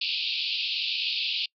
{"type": "band-pass noise", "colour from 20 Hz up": "pink", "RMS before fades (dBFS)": -29, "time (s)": [0.01, 1.46], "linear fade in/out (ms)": 5, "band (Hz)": [2500, 4800], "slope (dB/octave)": 96, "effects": ["noise-tail reverb RT60 0.1 s tail -26 dB re dry"]}